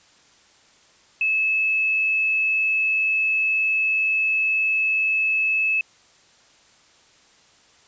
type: tone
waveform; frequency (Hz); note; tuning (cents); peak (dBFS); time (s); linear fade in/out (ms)
sine; 2601; E7; -24; -18; 1.21-5.81; 2
effects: white hiss -55 dBFS RMS until 7.87 s + resampled to 16000 Hz